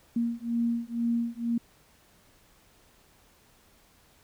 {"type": "beating tone pair", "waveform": "sine", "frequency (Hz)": [233.1, 235.2], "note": ["A#3", "A#3"], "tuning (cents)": [0, 16], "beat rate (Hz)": 2.1, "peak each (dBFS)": -29, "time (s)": [0.16, 1.58], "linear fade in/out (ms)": 5, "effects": ["pink hiss -61 dBFS RMS until 4.23 s"]}